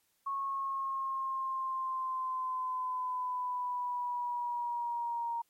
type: linear sweep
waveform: sine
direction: down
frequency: 1100 to 932.3 Hz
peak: -32 dBFS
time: 0.26-5.42 s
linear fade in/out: 10 ms
effects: white hiss -74 dBFS RMS until 5.49 s + MP3 64 kbps